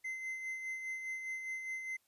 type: tone with tremolo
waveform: triangle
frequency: 2064 Hz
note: C7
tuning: 24 cents flat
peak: -35 dBFS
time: 0.04-1.97 s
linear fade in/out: 10 ms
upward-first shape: sine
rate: 4.9 Hz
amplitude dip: 45%
effects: white hiss -75 dBFS RMS until 2.07 s + resampled to 32000 Hz